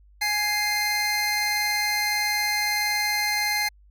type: tone pair together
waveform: 25% pulse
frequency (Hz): 832.9 / 2093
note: G#5 / C7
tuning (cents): +5 / 0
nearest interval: octave + major third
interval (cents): 1595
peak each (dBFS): -24 / -20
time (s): 0.21-3.69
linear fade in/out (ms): 10
effects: added 50 Hz sine -51 dBFS peak until 3.9 s